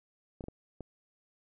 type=clicks; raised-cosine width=2 ms; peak=-28 dBFS; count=4; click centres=0.408 / 0.44 / 0.484 / 0.807 s; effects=none